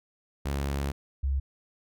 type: tone pair in turn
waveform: sawtooth / sine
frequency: 69.8 / 68.09 Hz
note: C#2 / C#2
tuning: +13 / -30 cents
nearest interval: unison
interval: 43 cents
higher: first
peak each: -24 dBFS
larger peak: neither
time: 0.45-0.92 / 1.23-1.4 s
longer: first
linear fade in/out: 10 ms
effects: none